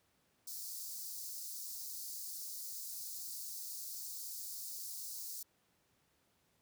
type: high-pass noise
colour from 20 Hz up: white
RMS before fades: -45 dBFS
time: 0.47-5.43 s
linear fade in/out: 5 ms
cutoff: 4400 Hz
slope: 48 dB/octave
effects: pink hiss -75 dBFS RMS until 6.61 s + high-pass 80 Hz 12 dB/octave